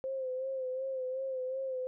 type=tone with vibrato; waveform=sine; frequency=522 Hz; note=C5; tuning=4 cents flat; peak=-33 dBFS; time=0.04-1.87 s; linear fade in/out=0 ms; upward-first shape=sine; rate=2.7 Hz; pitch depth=45 cents each way; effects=none